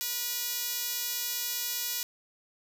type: tone with band-pass filter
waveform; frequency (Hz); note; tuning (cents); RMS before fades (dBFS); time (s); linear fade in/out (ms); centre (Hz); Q
5% pulse; 485; B4; -31; -33; 0.01-2.03; 0; 12000; 1.1
effects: none